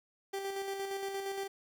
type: tone with tremolo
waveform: 30% pulse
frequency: 392 Hz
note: G4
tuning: in tune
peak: -32 dBFS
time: 0.33-1.48 s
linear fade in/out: 10 ms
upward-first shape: square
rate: 8.6 Hz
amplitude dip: 35%
effects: 11-bit